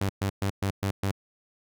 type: tone bursts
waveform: sawtooth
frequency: 98.3 Hz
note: G2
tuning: 5 cents sharp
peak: -21 dBFS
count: 6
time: 0.01-1.114 s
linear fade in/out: 5 ms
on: 84 ms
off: 120 ms
effects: none